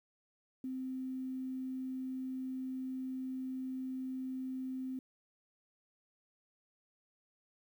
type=tone with quantisation; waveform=sine; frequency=259.9 Hz; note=C4; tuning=11 cents flat; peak=-37 dBFS; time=0.64-4.99 s; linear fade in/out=2 ms; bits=11; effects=none